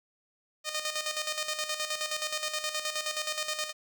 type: tone with tremolo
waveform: 5% pulse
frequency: 614 Hz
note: D#5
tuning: 23 cents flat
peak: -18 dBFS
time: 0.64-3.73 s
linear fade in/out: 50 ms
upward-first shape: square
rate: 9.5 Hz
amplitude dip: 60%
effects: none